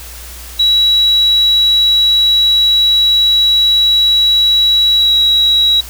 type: tone with pitch glide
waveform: sine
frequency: 3900 to 3875 Hz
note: B7 to B7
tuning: -23 to -34 cents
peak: -7 dBFS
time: 0.59-5.81 s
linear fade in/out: 10 ms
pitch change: -11 cents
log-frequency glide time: 4.96-5.13 s
effects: added 60 Hz sine -31 dBFS peak until 5.89 s + white hiss -32 dBFS RMS until 5.89 s